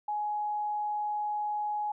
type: tone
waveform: sine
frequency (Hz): 838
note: G#5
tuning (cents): +15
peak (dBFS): -29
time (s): 0.08-1.92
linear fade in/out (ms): 5
effects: none